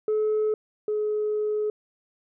sine tone pair in turn, 429.5 / 423.8 Hz, A4 / G#4, -42 / +35 cents, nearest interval unison, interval 23 cents, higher first, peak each -19 / -22 dBFS, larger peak first, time 0.08-0.54 / 0.88-1.7 s, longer second, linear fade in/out 2 ms, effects tanh soft clip ceiling -19 dBFS

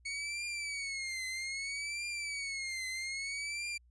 sawtooth tone with vibrato, 2217 Hz, C#7, in tune, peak -33 dBFS, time 0.05-3.78 s, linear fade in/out 10 ms, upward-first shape triangle, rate 0.62 Hz, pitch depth 140 cents each way, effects added 60 Hz sine -61 dBFS peak until 3.9 s + resampled to 22050 Hz

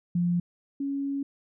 sine tone pair in turn, 174.61 / 278.1 Hz, F3 / C#4, 0 / +6 cents, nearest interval minor sixth, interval 806 cents, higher second, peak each -22 / -27 dBFS, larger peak first, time 0.15-0.4 / 0.8-1.23 s, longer second, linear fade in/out 5 ms, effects none

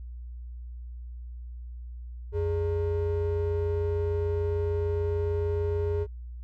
triangle ring-modulated tone, 250.7 Hz, B3, 26 cents sharp, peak -20 dBFS, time 2.32-6.07 s, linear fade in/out 50 ms, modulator 164 Hz, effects added 60 Hz sine -37 dBFS peak until 6.43 s

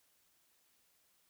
silence, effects white hiss -73 dBFS RMS until 1.29 s

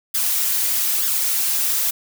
blue noise with flanger, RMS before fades -20 dBFS, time 0.14-1.91 s, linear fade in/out 10 ms, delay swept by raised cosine 0.59 to 5.79 ms, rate 1.1 Hz, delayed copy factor +0.55, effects none

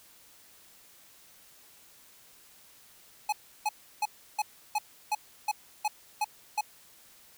square tone bursts, 845 Hz, G#5, 30 cents sharp, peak -26 dBFS, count 10, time 3.29-6.61 s, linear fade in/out 5 ms, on 35 ms, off 330 ms, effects white hiss -57 dBFS RMS until 7.37 s

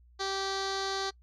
15% pulse tone with low-pass filter, 388.9 Hz, G4, 14 cents flat, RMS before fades -33 dBFS, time 0.19-1.11 s, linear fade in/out 20 ms, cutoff 5000 Hz, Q 6.3, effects noise-tail reverb RT60 0.1 s tail -24 dB re dry + added 60 Hz sine -56 dBFS peak until 1.22 s

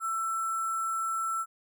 sine tone with sample-and-hold, 1334 Hz, E6, 20 cents sharp, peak -28 dBFS, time 0-1.46 s, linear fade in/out 50 ms, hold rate 8820 Hz, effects none

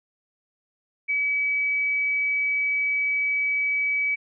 sine tone, 2283 Hz, D7, 50 cents flat, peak -21 dBFS, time 1.08-4.16 s, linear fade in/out 20 ms, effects none

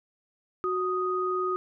sine tone pair together, 369 / 1245.1 Hz, F#4 / D#6, -5 / +1 cents, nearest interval octave + major sixth, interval 2106 cents, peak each -28 dBFS, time 0.64-1.56 s, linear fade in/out 0 ms, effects none

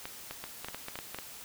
clicks, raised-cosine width 0.3 ms, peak -22 dBFS, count 11, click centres 0.055 / 0.31 / 0.44 / 0.646 / 0.685 / 0.746 / 0.884 / 0.956 / 0.989 / 1.146 / 1.187 s, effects white hiss -47 dBFS RMS until 1.44 s

